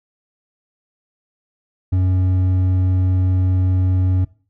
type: tone with hard clipping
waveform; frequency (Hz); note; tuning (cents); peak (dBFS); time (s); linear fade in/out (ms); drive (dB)
triangle; 92.5; F#2; 0; -15; 1.92-4.25; 10; 9
effects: noise-tail reverb RT60 0.4 s tail -20 dB re dry